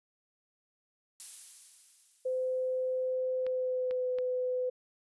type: noise with exponential decay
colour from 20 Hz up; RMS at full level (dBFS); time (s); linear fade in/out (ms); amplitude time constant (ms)
violet; -39; 1.2-3.14; 0; 420
type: tone with pitch glide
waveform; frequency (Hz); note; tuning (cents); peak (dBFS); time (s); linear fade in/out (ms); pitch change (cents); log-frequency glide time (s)
sine; 513 to 504.2; C5 to B4; -34 to +36; -29; 2.25-4.7; 10; -30; 3.37-4.09
type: clicks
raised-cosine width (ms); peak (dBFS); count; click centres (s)
0.3; -30; 3; 3.466 / 3.91 / 4.186
effects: resampled to 24000 Hz